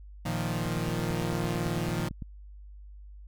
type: chord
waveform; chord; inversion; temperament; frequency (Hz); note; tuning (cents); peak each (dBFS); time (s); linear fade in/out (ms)
sawtooth; Bb suspended fourth; none; equal; 116.54 / 155.56 / 174.61; Bb2 / Eb3 / F3; 0 / 0 / 0; -29; 0.25-2.09; 10
type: click train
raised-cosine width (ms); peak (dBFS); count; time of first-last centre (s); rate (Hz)
5; -25; 15; 0.66-2.222; 8.96
effects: added 50 Hz sine -44 dBFS peak until 3.27 s